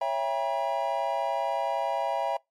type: chord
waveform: triangle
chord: C# diminished seventh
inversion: none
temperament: just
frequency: 554.4 / 665.2 / 798.3 / 957.9 Hz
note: C#5 / E5 / G5 / Bb5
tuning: 0 / +16 / +31 / +47 cents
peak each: -31 / -28 / -29 / -29 dBFS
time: 0.01-2.37 s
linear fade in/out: 5 ms
effects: noise-tail reverb RT60 0.2 s tail -25 dB re dry + MP3 64 kbps